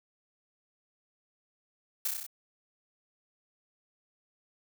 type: noise with echo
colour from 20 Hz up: blue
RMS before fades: -30 dBFS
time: 2.05-2.08 s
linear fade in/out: 5 ms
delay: 31 ms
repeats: 6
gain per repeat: -2 dB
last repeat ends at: 2.266 s
effects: none